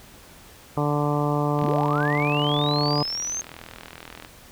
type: harmonic tone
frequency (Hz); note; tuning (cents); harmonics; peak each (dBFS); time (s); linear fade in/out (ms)
146.83; D3; 0; 1 / 2 / 3 / 4 / 5 / 6 / 7 / 8; -24 / -27 / -29 / -30 / -31 / -32 / -32 / -33; 0.77-3.03; 2
type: click train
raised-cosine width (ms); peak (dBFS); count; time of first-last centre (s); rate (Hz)
0.3; -22; 110; 1.59-4.249; 41
type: linear sweep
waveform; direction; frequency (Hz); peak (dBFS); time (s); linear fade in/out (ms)
sine; up; 129.1 to 6420; -26; 1.62-3.41; 0
effects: pink hiss -48 dBFS RMS until 4.51 s